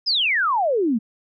sine exponential sweep, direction down, 5274 to 207.7 Hz, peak -17 dBFS, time 0.06-0.99 s, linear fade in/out 20 ms, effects none

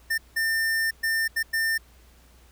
square tone bursts at uneven times, 1800 Hz, A6, 39 cents sharp, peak -23 dBFS, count 5, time 0.1-0.18 / 0.36-0.91 / 1.03-1.28 / 1.36-1.43 / 1.53-1.78 s, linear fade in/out 10 ms, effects added 60 Hz sine -53 dBFS peak until 2.51 s + pink hiss -58 dBFS RMS until 2.51 s

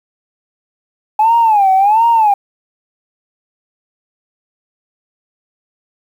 sine tone with vibrato, 842 Hz, G#5, 24 cents sharp, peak -6 dBFS, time 1.19-2.34 s, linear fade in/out 5 ms, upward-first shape sine, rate 1.4 Hz, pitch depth 180 cents each way, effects tanh soft clip ceiling -3 dBFS + 7-bit

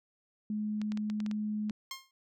sine tone, 211.8 Hz, G#3, 34 cents sharp, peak -31 dBFS, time 0.5-1.71 s, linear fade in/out 2 ms
clicks, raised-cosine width 0.2 ms, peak -27 dBFS, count 8, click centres 0.816 / 0.92 / 0.974 / 1.1 / 1.203 / 1.263 / 1.313 / 1.697 s
10% pulse tone with exponential decay, 1066 Hz, C6, 32 cents sharp, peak -27 dBFS, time 1.91-2.11 s, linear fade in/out 2 ms, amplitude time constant 43 ms
effects none

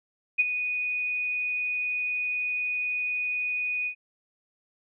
sine tone with ADSR envelope, 2478 Hz, D#7, 8 cents flat, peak -16 dBFS, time 0.38-3.95 s, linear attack 20 ms, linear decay 29 ms, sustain -10 dB, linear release 85 ms, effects none

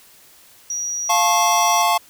sine tone, 5770 Hz, F#8, 44 cents flat, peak -22 dBFS, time 0.7-1.82 s, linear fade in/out 2 ms
square chord, F augmented, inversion none, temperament just, 698.5 / 873.1 / 1091.3 Hz, F5 / A5 / C#6, 0 / -14 / -27 cents, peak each -20 dBFS, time 1.09-1.98 s, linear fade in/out 10 ms
effects white hiss -49 dBFS RMS until 2.09 s

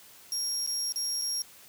30% pulse tone with dropouts, 5588 Hz, F8, in tune, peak -25 dBFS, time 0.32-1.42 s, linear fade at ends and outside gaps 1 ms, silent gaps 0.664-0.674 / 0.923-0.959 / 1.215-1.219 s, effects white hiss -53 dBFS RMS until 1.68 s + high-pass 60 Hz 12 dB/octave

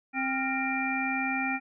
harmonic tone with a mistuned harmonic, 263.8 Hz, C4, 14 cents sharp, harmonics 1 / 3 / 5 / 7 / 9, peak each -32 / -33 / -36 / -36 / -31 dBFS, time 0.13-1.6 s, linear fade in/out 50 ms, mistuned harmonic 5, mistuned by +95 cents, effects none

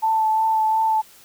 sine tone with vibrato, 880 Hz, A5, in tune, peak -16 dBFS, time 0.02-1.02 s, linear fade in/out 20 ms, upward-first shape sine, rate 2.8 Hz, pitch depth 16 cents each way, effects white hiss -49 dBFS RMS until 1.24 s

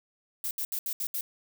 violet noise bursts at uneven times, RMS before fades -32 dBFS, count 6, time 0.44-0.51 / 0.58-0.65 / 0.72-0.79 / 0.86-0.93 / 1-1.07 / 1.14-1.21 s, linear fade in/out 2 ms, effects none

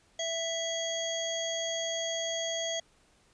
harmonic tone with a mistuned harmonic, 660 Hz, E5, 2 cents sharp, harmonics 1 / 3 / 5 / 7 / 9 / 10, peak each -34 / -41 / -35 / -48 / -50 / -38 dBFS, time 0.19-2.8 s, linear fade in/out 5 ms, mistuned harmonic 10, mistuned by -15 cents, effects pink hiss -65 dBFS RMS until 3.33 s + resampled to 22050 Hz

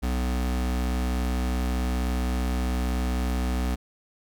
square tone pair together, 62.22 / 250.1 Hz, B1 / B3, +14 / +22 cents, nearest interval 2 octaves, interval 2408 cents, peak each -25 / -34 dBFS, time 0.02-3.76 s, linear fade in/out 20 ms, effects none

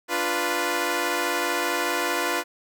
10% pulse chord, B diminished, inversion first, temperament equal, 293.7 / 349.2 / 493.9 Hz, D4 / F4 / B4, 0 / 0 / 0 cents, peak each -22 / -18 / -19 dBFS, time 0.08-2.44 s, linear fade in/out 50 ms, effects none

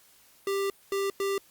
square tone bursts at uneven times, 394.5 Hz, G4, 11 cents sharp, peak -27 dBFS, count 3, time 0.47-0.7 / 0.92-1.1 / 1.2-1.38 s, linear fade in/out 2 ms, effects white hiss -59 dBFS RMS until 1.5 s + Opus 48 kbps

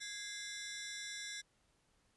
15% pulse ring-modulated tone, 1869 Hz, A#6, 4 cents sharp, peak -34 dBFS, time 0-1.42 s, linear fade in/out 20 ms, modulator 219 Hz, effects pink hiss -75 dBFS RMS until 2.16 s + resampled to 24000 Hz

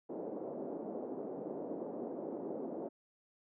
pink band-pass noise, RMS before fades -42 dBFS, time 0.09-2.89 s, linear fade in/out 10 ms, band 250 to 620 Hz, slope 24 dB/octave, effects none

